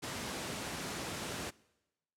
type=high-pass noise; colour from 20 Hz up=pink; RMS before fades=-40 dBFS; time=0.02-1.51 s; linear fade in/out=20 ms; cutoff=110 Hz; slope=12 dB/octave; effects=noise-tail reverb RT60 1.0 s tail -23 dB re dry + low-pass 10000 Hz 12 dB/octave